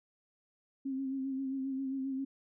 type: tone with vibrato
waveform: sine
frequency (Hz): 267.6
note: C4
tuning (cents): +39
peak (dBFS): -33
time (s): 0.85-2.25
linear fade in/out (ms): 10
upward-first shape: sine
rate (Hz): 7.5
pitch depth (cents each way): 34
effects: none